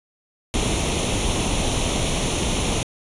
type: noise with comb filter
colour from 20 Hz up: pink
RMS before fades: -22 dBFS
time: 0.54-2.83 s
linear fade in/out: 0 ms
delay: 0.31 ms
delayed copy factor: +0.65
effects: resampled to 24000 Hz